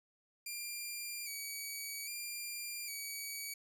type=tone with vibrato; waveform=10% pulse; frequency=2329 Hz; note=D7; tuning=15 cents flat; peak=-32 dBFS; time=0.46-3.54 s; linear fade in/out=5 ms; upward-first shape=square; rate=0.62 Hz; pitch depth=46 cents each way; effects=none